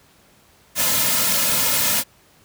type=noise with comb filter; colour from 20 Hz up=white; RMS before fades=-19 dBFS; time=0.75-2.04 s; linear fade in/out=50 ms; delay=2.6 ms; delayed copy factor=-0.75; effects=pink hiss -54 dBFS RMS until 2.44 s + high-pass 60 Hz 12 dB/octave